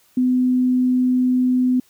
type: tone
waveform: sine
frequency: 252.6 Hz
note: B3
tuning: 39 cents sharp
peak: -14 dBFS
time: 0.17-1.8 s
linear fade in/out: 5 ms
effects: white hiss -57 dBFS RMS until 1.89 s